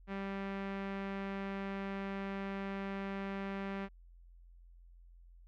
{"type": "tone with low-pass filter", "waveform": "sawtooth", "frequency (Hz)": 196, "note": "G3", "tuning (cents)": 0, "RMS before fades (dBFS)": -40, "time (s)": [0.07, 3.89], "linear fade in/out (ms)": 50, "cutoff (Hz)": 2200, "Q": 1.5, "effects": ["added 43 Hz sine -55 dBFS peak until 5.47 s"]}